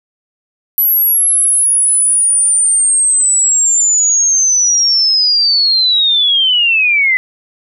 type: linear sweep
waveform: sine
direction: down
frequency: 11840 to 1998 Hz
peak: -8 dBFS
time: 0.78-7.17 s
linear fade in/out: 0 ms
effects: none